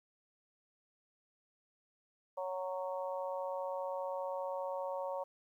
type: harmonic tone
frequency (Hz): 185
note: F#3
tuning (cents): 0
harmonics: 3 / 4 / 5 / 6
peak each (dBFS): -38 / -46 / -42 / -48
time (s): 2.37-5.24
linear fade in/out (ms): 10
effects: 12-bit